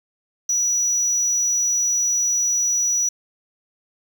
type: tone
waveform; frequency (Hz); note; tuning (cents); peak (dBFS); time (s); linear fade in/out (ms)
sine; 5870; F#8; -15; -15; 0.49-3.09; 5
effects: tanh soft clip ceiling -16 dBFS + 7-bit